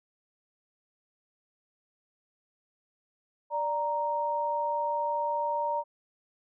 sine tone pair together, 587.3 / 932.3 Hz, D5 / A#5, 0 / 0 cents, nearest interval minor sixth, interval 800 cents, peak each -32 / -28 dBFS, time 3.5-5.84 s, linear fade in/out 50 ms, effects none

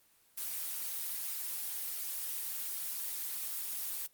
blue noise, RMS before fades -38 dBFS, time 0.37-4.07 s, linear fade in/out 10 ms, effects white hiss -67 dBFS RMS until 4.13 s + Opus 24 kbps

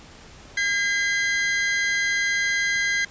40% pulse tone pair together, 1618.4 / 2039 Hz, G#6 / C7, -45 / -45 cents, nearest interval major third, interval 400 cents, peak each -23 / -22 dBFS, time 0.57-3.05 s, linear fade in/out 5 ms, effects pink hiss -46 dBFS RMS until 3.1 s + resampled to 16000 Hz

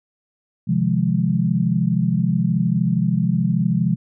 sine chord, F minor seventh, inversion second, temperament equal, 130.81 / 155.56 / 174.61 / 207.7 Hz, C3 / Eb3 / F3 / Ab3, 0 / 0 / 0 / 0 cents, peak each -22 / -25 / -19 / -22 dBFS, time 0.67-3.96 s, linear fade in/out 20 ms, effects none

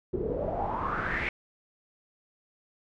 pink noise with low-pass filter sweep, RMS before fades -31 dBFS, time 0.13-1.29 s, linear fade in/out 2 ms, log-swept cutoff 360 to 2300 Hz, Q 6.4, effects none

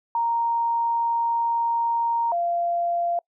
sine tone pair in turn, 931 / 690.2 Hz, A#5 / F5, -2 / -21 cents, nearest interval perfect fourth, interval 519 cents, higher first, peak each -20 / -21 dBFS, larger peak first, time 0.15-2.32 / 2.32-3.19 s, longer first, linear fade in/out 2 ms, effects noise-tail reverb RT60 0.1 s tail -26 dB re dry

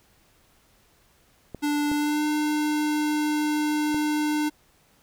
clicks, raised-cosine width 2 ms, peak -21 dBFS, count 3, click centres 1.547 / 1.916 / 3.945 s
square tone with pitch glide, 293.7 to 301.1 Hz, D4 to D4, 0 to +43 cents, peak -23 dBFS, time 1.62-4.5 s, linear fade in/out 20 ms, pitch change +43 cents, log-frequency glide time 1.93-2.25 s
effects pink hiss -61 dBFS RMS until 5.02 s

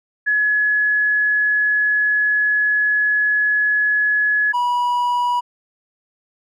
sine / triangle tone pair in turn, 1695 / 973.5 Hz, G#6 / B5, +35 / -25 cents, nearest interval minor seventh, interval 960 cents, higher first, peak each -14 dBFS, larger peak neither, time 0.26-4.53 / 4.53-5.41 s, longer first, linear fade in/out 20 ms, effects none

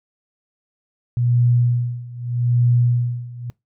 sine tone with tremolo, 121.1 Hz, B2, 34 cents flat, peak -12 dBFS, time 1.17-3.5 s, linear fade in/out 0 ms, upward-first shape sine, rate 0.81 Hz, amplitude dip 90%, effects noise-tail reverb RT60 0.2 s tail -23 dB re dry

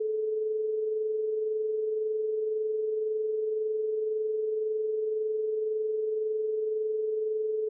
sine tone with amplitude modulation, 433.2 Hz, A4, 27 cents flat, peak -25 dBFS, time 0-7.69 s, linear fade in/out 10 ms, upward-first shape sine, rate 21.9 Hz, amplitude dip 35%, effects none

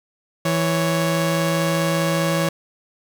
sawtooth tone pair together, 164.82 / 554.4 Hz, E3 / C#5, 0 / 0 cents, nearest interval octave + major sixth, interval 2100 cents, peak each -16 / -18 dBFS, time 0.45-2.49 s, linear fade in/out 5 ms, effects none

